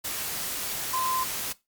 sine tone in noise, 1033 Hz, C6, 22 cents flat, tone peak -26 dBFS, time 0.93-1.24 s, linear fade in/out 10 ms, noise white, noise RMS -32 dBFS, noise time 0.04-1.53 s, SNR +3 dB, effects noise-tail reverb RT60 0.2 s tail -18 dB re dry + Opus 48 kbps

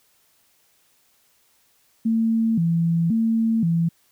sine tone with vibrato, 194.1 Hz, G3, 17 cents flat, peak -17 dBFS, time 2.05-3.89 s, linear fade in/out 10 ms, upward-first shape square, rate 0.95 Hz, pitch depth 260 cents each way, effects white hiss -62 dBFS RMS until 4.11 s

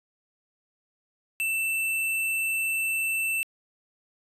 sine tone with sample-and-hold, 2663 Hz, E7, 17 cents sharp, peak -24 dBFS, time 1.4-3.43 s, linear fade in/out 0 ms, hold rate 11025 Hz, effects resampled to 32000 Hz

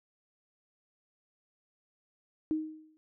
sine tone with exponential decay, 312.3 Hz, D#4, 7 cents sharp, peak -25 dBFS, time 2.51-2.97 s, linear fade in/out 0 ms, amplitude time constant 100 ms, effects none

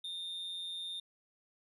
triangle tone with amplitude modulation, 3640 Hz, A#7, 42 cents flat, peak -35 dBFS, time 0.04-1 s, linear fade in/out 5 ms, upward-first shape sine, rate 178 Hz, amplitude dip 50%, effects resampled to 32000 Hz

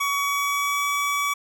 25% pulse tone with pitch glide, 1128 to 1141.1 Hz, C#6 to C#6, +30 to +50 cents, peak -18 dBFS, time 0-1.34 s, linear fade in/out 10 ms, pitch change +20 cents, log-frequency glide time 0.1-0.86 s, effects none

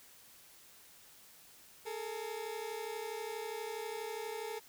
30% pulse tone pair together, 421.9 / 454.2 Hz, G#4 / A#4, +27 / -45 cents, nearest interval minor second, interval 128 cents, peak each -40 / -39 dBFS, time 1.85-4.6 s, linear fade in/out 20 ms, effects white hiss -59 dBFS RMS until 4.68 s

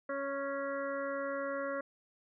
harmonic tone, 277.2 Hz, C#4, in tune, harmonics 1 / 2 / 4 / 5 / 6 / 7, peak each -43 / -36 / -43 / -43 / -46 / -48 dBFS, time 0.09-1.81 s, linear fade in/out 5 ms, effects none

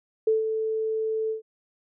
sine tone with ADSR envelope, 440 Hz, A4, in tune, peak -17 dBFS, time 0.27-1.42 s, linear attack 5 ms, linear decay 150 ms, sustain -7 dB, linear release 120 ms, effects none

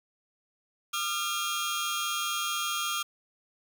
sawtooth tone cluster, 1209 / 1374 / 3252 Hz, D6 / F6 / G#7, +50 / -29 / -37 cents, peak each -30 dBFS, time 0.93-3.03 s, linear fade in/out 10 ms, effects 9-bit

